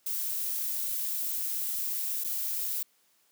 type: noise with dropouts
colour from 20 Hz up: violet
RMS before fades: -32 dBFS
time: 0.06-2.83 s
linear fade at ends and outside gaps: 5 ms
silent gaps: 2.239-2.244 s
effects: white hiss -68 dBFS RMS until 3.31 s + high-pass 150 Hz 12 dB/octave